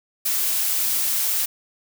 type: noise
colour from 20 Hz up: blue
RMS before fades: -22 dBFS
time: 0.25-1.46 s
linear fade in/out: 10 ms
effects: none